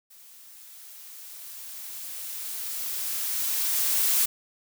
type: noise with level ramp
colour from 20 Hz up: blue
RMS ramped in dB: -51 to -22 dBFS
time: 0.1-4.26 s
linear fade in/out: 10 ms
effects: none